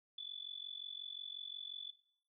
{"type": "tone with amplitude modulation", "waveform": "sine", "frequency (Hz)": 3469, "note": "A7", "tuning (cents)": -25, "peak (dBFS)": -40, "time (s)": [0.18, 1.91], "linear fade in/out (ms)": 5, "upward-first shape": "sine", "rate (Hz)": 45.6, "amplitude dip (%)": 80, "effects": ["noise-tail reverb RT60 0.6 s tail -17 dB re dry"]}